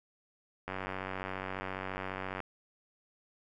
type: click train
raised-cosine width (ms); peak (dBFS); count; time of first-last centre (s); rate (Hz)
0.5; -22; 164; 0.68-2.403; 94.6
effects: none